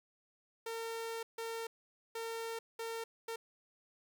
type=tone bursts at uneven times; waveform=sawtooth; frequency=455.7 Hz; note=A#4; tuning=39 cents flat; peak=-35 dBFS; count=5; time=0.66-1.23 / 1.38-1.67 / 2.15-2.59 / 2.79-3.04 / 3.28-3.36 s; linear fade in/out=5 ms; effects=none